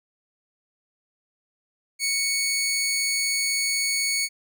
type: tone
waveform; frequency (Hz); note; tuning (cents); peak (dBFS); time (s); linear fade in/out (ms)
15% pulse; 2222; C#7; +4; -16; 1.99-4.29; 50
effects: none